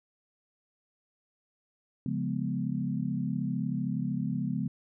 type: chord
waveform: sine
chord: C# dominant seventh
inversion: none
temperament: equal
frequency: 138.59 / 174.61 / 207.7 / 246.9 Hz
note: C#3 / E#3 / G#3 / B3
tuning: 0 / 0 / 0 / 0 cents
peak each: -34 dBFS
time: 2.06-4.68 s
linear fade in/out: 2 ms
effects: none